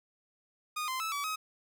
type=tone with pitch steps; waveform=sawtooth; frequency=1231 / 1038 / 1308 / 1144 / 1268 Hz; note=D#6 / C6 / E6 / D6 / D#6; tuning=-19 / -14 / -14 / -46 / +32 cents; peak=-29 dBFS; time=0.76-1.36 s; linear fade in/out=10 ms; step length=120 ms; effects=none